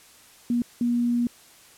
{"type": "tone bursts at uneven times", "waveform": "sine", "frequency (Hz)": 239.6, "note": "A#3", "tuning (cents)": 48, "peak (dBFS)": -20, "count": 2, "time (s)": [[0.5, 0.62], [0.81, 1.27]], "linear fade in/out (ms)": 2, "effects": ["white hiss -52 dBFS RMS until 1.77 s", "low-pass 12000 Hz 12 dB/octave"]}